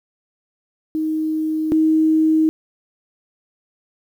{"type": "tone pair in turn", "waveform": "sine", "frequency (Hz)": [313.5, 315.5], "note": ["D#4", "D#4"], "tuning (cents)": [13, 24], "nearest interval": "unison", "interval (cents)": 11, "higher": "second", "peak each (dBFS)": [-18, -12], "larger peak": "second", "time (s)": [[0.95, 1.72], [1.72, 2.49]], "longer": "neither", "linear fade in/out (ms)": 0, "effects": ["8-bit"]}